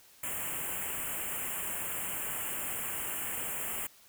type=band-stop noise; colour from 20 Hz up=white; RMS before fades=-36 dBFS; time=0.23-3.87 s; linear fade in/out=5 ms; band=3100 to 7100 Hz; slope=96 dB/octave; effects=white hiss -59 dBFS RMS until 4.08 s